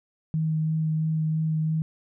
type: tone with vibrato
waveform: sine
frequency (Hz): 157.7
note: D#3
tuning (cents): +24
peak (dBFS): -22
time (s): 0.34-1.82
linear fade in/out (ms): 0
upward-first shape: sine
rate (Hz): 3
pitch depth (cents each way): 11
effects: none